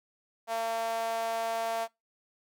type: tone with high-pass filter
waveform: sawtooth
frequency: 227.3 Hz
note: A#3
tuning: 43 cents flat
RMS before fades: -32 dBFS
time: 0.47-1.88 s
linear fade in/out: 50 ms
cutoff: 730 Hz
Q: 4.4
effects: noise-tail reverb RT60 0.2 s tail -22 dB re dry